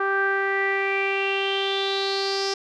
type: tone with low-pass filter sweep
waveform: sawtooth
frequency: 391.8 Hz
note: G4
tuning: 1 cent flat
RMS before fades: -24 dBFS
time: 0-2.54 s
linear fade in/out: 5 ms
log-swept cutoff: 1400 to 5300 Hz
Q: 7.1
effects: none